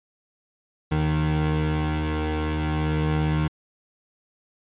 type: tone pair together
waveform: 25% pulse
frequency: 77.2 / 153.95 Hz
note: D#2 / D#3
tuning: -13 / -18 cents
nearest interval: octave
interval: 1195 cents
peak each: -21 dBFS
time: 0.91-3.48 s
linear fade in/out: 10 ms
effects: resampled to 8000 Hz